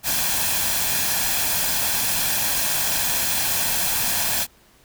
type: noise with comb filter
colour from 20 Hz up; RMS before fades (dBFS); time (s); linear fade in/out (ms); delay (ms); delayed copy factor
white; -22; 0.03-4.47; 50; 1.2; +0.5
effects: pink hiss -55 dBFS RMS until 4.84 s